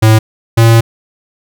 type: tone pair in turn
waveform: square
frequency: 110 / 114.57 Hz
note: A2 / A#2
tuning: 0 / -30 cents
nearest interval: minor second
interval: 70 cents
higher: second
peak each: -4 dBFS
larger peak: neither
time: 0.02-0.19 / 0.57-0.81 s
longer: second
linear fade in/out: 10 ms
effects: none